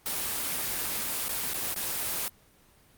white noise with dropouts, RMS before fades -31 dBFS, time 0.06-2.28 s, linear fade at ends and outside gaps 0 ms, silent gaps 1.283-1.292 / 1.533-1.543 / 1.742-1.762 s, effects pink hiss -60 dBFS RMS until 2.97 s + Opus 24 kbps

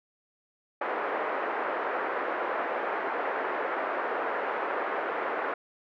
pink band-pass noise, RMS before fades -31 dBFS, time 0.81-5.54 s, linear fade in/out 5 ms, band 400 to 1800 Hz, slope 24 dB/octave, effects none

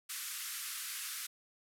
white band-pass noise, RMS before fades -42 dBFS, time 0.09-1.27 s, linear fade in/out 10 ms, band 1200 to 14000 Hz, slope 48 dB/octave, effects none

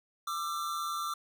square tone pair together, 1186.6 / 1345 Hz, D6 / E6, +18 / +34 cents, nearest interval major second, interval 216 cents, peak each -35 / -38 dBFS, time 0.27-1.14 s, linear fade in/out 5 ms, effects none

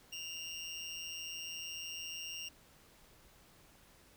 25% pulse tone with amplitude modulation, 2800 Hz, F7, 4 cents sharp, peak -35 dBFS, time 0.12-2.49 s, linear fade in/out 10 ms, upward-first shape sine, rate 166 Hz, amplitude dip 60%, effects pink hiss -63 dBFS RMS until 4.16 s

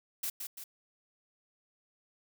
blue noise with echo, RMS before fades -35 dBFS, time 0.23-0.3 s, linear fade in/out 5 ms, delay 170 ms, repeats 2, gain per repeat -5 dB, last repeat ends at 0.64 s, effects none

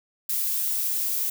violet noise, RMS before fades -26 dBFS, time 0.29-1.3 s, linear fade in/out 5 ms, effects none

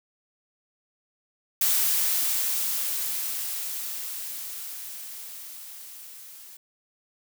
blue noise with level ramp, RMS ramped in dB -22 to -46 dBFS, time 1.61-6.57 s, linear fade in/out 5 ms, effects none

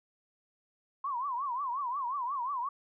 sine tone with vibrato, 1046.5 Hz, C6, in tune, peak -31 dBFS, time 1.04-2.69 s, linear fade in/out 5 ms, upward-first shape triangle, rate 5.6 Hz, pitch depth 210 cents each way, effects none

